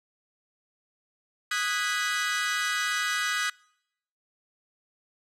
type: chord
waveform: sawtooth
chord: G# minor seventh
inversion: second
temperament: equal with one note detuned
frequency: 1244.5 / 1480 / 1646.9 / 1975.5 Hz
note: D#6 / F#6 / G#6 / B6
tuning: 0 / 0 / -15 / 0 cents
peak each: -28 dBFS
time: 1.51-3.5 s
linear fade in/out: 5 ms
effects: noise-tail reverb RT60 0.8 s tail -26 dB re dry + low-pass 9000 Hz 12 dB/octave